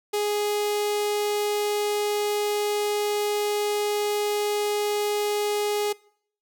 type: tone with notch filter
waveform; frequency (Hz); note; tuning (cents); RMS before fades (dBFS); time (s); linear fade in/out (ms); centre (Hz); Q
sawtooth; 415.3; G#4; 0; -25; 0.13-5.93; 10; 1500; 1.4
effects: noise-tail reverb RT60 0.6 s tail -23 dB re dry